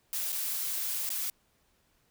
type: noise with dropouts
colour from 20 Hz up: blue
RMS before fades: -33 dBFS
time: 0.13-1.3 s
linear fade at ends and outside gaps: 1 ms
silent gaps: 0.322-0.326 / 1.092-1.102 s
effects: pink hiss -70 dBFS RMS until 2.1 s